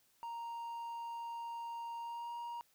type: tone with pitch glide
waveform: triangle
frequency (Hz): 932.3 to 944.2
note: A#5 to A#5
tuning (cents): 0 to +22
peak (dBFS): -39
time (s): 0.23-2.61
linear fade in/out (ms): 0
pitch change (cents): +22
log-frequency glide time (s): 2-2.33
effects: white hiss -72 dBFS RMS until 2.74 s